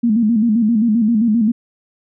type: tone with vibrato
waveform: sine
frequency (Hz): 223.5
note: A3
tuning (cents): +27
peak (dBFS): -11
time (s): 0.03-1.52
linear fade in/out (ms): 10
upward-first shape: square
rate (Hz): 7.6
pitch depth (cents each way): 92
effects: none